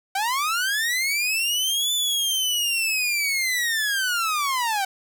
sawtooth linear two-way sweep, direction up then down, 754 to 3520 to 754 Hz, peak -18 dBFS, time 0.15-4.85 s, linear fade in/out 5 ms, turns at 1.93 s, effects 8-bit

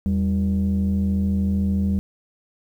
sine tone pair together, 82.41 / 195.8 Hz, E2 / G3, 0 / -2 cents, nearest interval octave + minor third, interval 1498 cents, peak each -20 / -18 dBFS, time 0.06-1.99 s, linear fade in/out 0 ms, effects tanh soft clip ceiling -15 dBFS + 9-bit

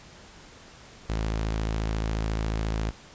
sawtooth tone, 54.2 Hz, A1, 25 cents flat, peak -22 dBFS, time 1.09-2.91 s, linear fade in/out 10 ms, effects pink hiss -49 dBFS RMS until 3.14 s + resampled to 16000 Hz

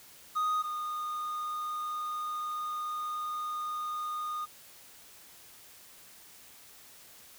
triangle tone pair in turn, 1244.5 / 1227.4 Hz, D#6 / D#6, 0 / -24 cents, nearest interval unison, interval 24 cents, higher first, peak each -25 / -31 dBFS, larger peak first, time 0.35-0.63 / 0.63-4.46 s, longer second, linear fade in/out 20 ms, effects white hiss -54 dBFS RMS until 7.38 s

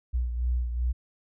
sine beating tone pair, 60.6 / 63.2 Hz, B1 / B1, -32 / +41 cents, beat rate 2.6 Hz, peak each -25 / -34 dBFS, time 0.13-0.93 s, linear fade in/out 20 ms, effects none

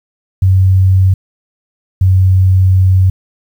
sine tone pair in turn, 94.4 / 93.69 Hz, F#2 / F#2, +35 / +22 cents, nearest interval unison, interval 13 cents, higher first, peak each -5 dBFS, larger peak neither, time 0.42-1.14 / 2.01-3.1 s, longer second, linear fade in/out 5 ms, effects 7-bit

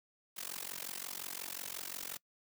white noise with amplitude modulation, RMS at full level -39 dBFS, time 0.36-2.18 s, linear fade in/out 20 ms, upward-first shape sine, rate 45.6 Hz, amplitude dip 100%, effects noise-tail reverb RT60 0.1 s tail -25 dB re dry + high-pass 150 Hz 12 dB/octave

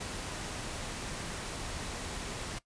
pink noise, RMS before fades -39 dBFS, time 0-2.59 s, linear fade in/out 10 ms, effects noise-tail reverb RT60 0.1 s tail -18 dB re dry + resampled to 22050 Hz

